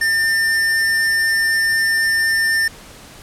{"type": "tone", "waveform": "square", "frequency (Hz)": 1798, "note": "A6", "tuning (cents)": 37, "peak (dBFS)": -15, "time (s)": [0.01, 2.68], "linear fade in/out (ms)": 5, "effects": ["pink hiss -40 dBFS RMS until 3.22 s", "low-pass 12000 Hz 12 dB/octave"]}